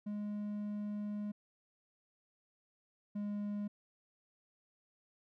triangle tone pair in turn, 207.7 / 205.9 Hz, G#3 / G#3, 0 / -15 cents, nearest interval unison, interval 15 cents, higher first, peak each -35 / -34 dBFS, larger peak second, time 0.06-1.32 / 3.15-3.68 s, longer first, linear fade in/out 10 ms, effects none

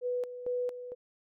sine tone with tremolo, 493.9 Hz, B4, in tune, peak -29 dBFS, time 0.01-0.95 s, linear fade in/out 50 ms, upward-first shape square, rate 2.2 Hz, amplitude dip 70%, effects none

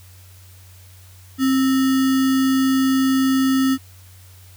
sine tone with sample-and-hold, 265.1 Hz, C4, 23 cents sharp, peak -14 dBFS, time 1.38-3.78 s, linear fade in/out 50 ms, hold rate 1575 Hz, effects added 92 Hz sine -43 dBFS peak until 4.56 s + white hiss -50 dBFS RMS until 4.56 s

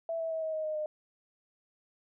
sine tone with pitch steps, 661 / 652.3 / 643.7 / 635.2 / 626.8 / 618.5 / 610.4 Hz, E5 / E5 / E5 / D#5 / D#5 / D#5 / D#5, +5 / -18 / -41 / +36 / +13 / -10 / -33 cents, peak -31 dBFS, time 0.09-0.86 s, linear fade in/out 2 ms, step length 110 ms, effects none

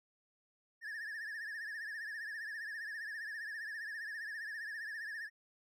triangle tone with vibrato, 1754 Hz, A6, 6 cents flat, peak -39 dBFS, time 0.81-5.3 s, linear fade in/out 50 ms, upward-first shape triangle, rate 15 Hz, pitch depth 120 cents each way, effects none

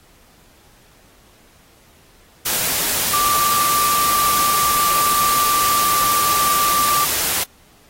sine tone in noise, 1174.7 Hz, D6, in tune, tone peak -16 dBFS, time 3.13-7.05 s, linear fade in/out 10 ms, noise white, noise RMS -20 dBFS, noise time 2.45-7.44 s, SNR +1 dB, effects pink hiss -52 dBFS RMS until 7.89 s + AAC 48 kbps

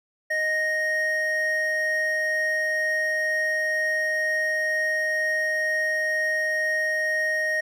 triangle tone pair together, 622.3 / 1864.8 Hz, D#5 / A#6, 0 / 0 cents, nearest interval octave + perfect fifth, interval 1900 cents, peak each -27 / -21 dBFS, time 0.3-7.61 s, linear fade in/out 10 ms, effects none

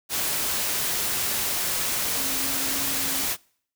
sine tone in noise, 270 Hz, C#4, 45 cents flat, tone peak -37 dBFS, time 2.14-3.28 s, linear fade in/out 50 ms, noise white, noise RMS -26 dBFS, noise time 0.09-3.37 s, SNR -14 dB, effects noise-tail reverb RT60 0.6 s tail -26 dB re dry

